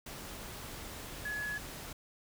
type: tone in noise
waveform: sine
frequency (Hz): 1693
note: G#6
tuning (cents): +33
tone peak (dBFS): -35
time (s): 1.25-1.58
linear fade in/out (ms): 5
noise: pink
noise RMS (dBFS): -45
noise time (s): 0.06-1.93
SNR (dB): +7
effects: none